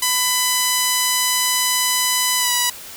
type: tone with pitch glide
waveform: 5% pulse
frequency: 1000 to 979.4 Hz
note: B5 to B5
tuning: +21 to -15 cents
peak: -4 dBFS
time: 0.02-2.7 s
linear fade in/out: 5 ms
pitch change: -36 cents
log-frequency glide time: 2.38-2.51 s
effects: white hiss -36 dBFS RMS until 2.96 s